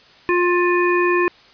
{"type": "harmonic tone", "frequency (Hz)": 353.4, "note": "F4", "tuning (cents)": 21, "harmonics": [1, 3, 5, 7], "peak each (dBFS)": [-16, -21, -23, -24], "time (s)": [0.29, 1.28], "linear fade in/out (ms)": 0, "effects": ["white hiss -48 dBFS RMS until 1.53 s", "resampled to 11025 Hz"]}